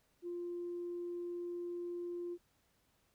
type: tone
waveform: sine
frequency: 349.2 Hz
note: F4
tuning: in tune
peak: -38 dBFS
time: 0.22-2.38 s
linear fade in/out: 50 ms
effects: tanh soft clip ceiling -34 dBFS + pink hiss -75 dBFS RMS until 3.14 s